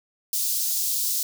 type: high-pass noise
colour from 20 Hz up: white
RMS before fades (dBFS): -25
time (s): 0.33-1.23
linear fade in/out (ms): 2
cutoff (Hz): 4300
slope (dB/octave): 24
effects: none